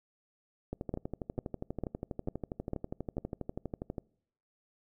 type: two click trains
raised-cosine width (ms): 2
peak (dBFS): -20 / -23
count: 6 / 41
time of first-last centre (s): 0.94-3.182 / 0.73-3.982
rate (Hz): 2.23 / 12.3
effects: noise-tail reverb RT60 0.7 s tail -26 dB re dry

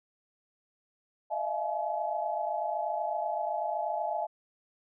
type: tone cluster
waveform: sine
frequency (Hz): 617 / 670 / 698 / 851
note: D#5 / E5 / F5 / G#5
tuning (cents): -15 / +28 / -1 / +42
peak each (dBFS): -36 / -35 / -36 / -33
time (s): 1.3-4.27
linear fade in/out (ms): 20
effects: none

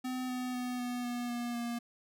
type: tone with pitch steps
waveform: square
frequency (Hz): 254.7 / 251.6 / 248.6 / 245.6 / 242.6 / 239.7 / 236.8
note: C4 / B3 / B3 / B3 / B3 / A#3 / A#3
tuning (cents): -46 / +32 / +12 / -9 / -31 / +48 / +27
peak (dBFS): -35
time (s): 0.04-1.79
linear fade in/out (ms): 10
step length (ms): 250
effects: none

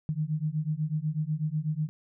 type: beating tone pair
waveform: sine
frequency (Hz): 150 / 158.1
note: D3 / D#3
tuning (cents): +37 / +28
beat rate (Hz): 8.1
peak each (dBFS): -30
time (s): 0.09-1.89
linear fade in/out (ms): 0
effects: none

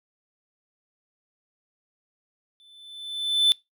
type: tone with exponential growth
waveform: triangle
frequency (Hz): 3520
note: A7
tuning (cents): 0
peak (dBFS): -12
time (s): 2.6-3.52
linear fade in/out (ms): 0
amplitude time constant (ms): 200
effects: noise-tail reverb RT60 0.2 s tail -24 dB re dry

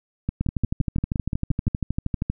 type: two click trains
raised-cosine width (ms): 5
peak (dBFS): -11 / -11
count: 25 / 9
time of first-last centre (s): 0.41-2.3 / 0.29-1.679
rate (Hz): 12.7 / 5.76
effects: none

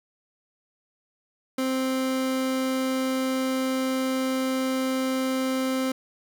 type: tone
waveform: 30% pulse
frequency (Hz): 261.6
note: C4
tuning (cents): 0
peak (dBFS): -21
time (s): 1.58-5.92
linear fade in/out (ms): 5
effects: none

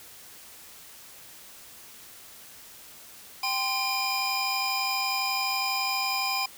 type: tone cluster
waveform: square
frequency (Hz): 784 / 1037 / 2404 / 4995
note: G5 / C6 / D7 / D#8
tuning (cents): 0 / -16 / +40 / +6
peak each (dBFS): -33 / -33 / -32 / -31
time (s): 3.43-6.46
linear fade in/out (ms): 5
effects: white hiss -48 dBFS RMS until 6.57 s

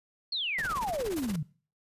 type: exponential sweep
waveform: sine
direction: down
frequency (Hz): 4435 to 140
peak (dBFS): -29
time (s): 0.32-1.43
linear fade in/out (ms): 5
type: noise with tremolo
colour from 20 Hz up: pink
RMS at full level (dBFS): -37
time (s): 0.58-1.36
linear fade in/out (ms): 5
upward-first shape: triangle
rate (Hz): 17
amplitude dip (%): 95
type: noise with exponential decay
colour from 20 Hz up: blue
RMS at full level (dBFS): -39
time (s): 1.16-1.42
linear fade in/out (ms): 5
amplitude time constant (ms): 55
effects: noise-tail reverb RT60 0.4 s tail -20 dB re dry + resampled to 32000 Hz

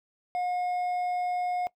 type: tone with hard clipping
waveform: triangle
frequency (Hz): 719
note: F#5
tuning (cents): -50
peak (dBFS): -28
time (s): 0.35-1.67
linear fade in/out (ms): 0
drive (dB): 7
effects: noise-tail reverb RT60 0.1 s tail -20 dB re dry

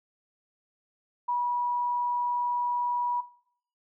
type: tone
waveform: sine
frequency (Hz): 971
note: B5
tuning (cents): -30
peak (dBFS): -25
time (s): 1.28-3.21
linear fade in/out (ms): 10
effects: noise-tail reverb RT60 0.6 s tail -18 dB re dry

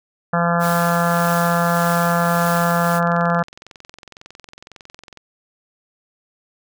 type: harmonic tone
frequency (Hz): 171.1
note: F3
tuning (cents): -35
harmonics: 1 / 3 / 4 / 5 / 6 / 7 / 8 / 9 / 10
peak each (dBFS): -19 / -24 / -22 / -26 / -27 / -25 / -24 / -30 / -28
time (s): 0.33-3.43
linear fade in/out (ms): 5
type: noise with tremolo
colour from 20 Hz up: white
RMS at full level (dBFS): -29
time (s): 0.59-3.01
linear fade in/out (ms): 50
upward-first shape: triangle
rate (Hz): 1.7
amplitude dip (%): 40
type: click train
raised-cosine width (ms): 0.2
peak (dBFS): -22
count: 74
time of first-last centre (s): 1.84-5.173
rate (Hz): 21.9
effects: none

